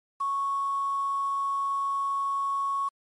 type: tone with quantisation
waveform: sine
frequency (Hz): 1106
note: C#6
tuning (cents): -4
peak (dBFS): -25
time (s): 0.2-2.89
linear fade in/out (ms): 10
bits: 8
effects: MP3 48 kbps